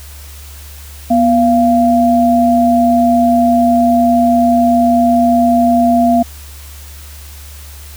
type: tone pair together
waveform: sine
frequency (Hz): 243 / 688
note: B3 / F5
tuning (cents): -28 / -26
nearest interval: octave + tritone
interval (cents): 1802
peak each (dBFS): -10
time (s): 1.1-6.23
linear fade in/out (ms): 10
effects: added 72 Hz sine -31 dBFS peak until 7.96 s + white hiss -37 dBFS RMS until 7.96 s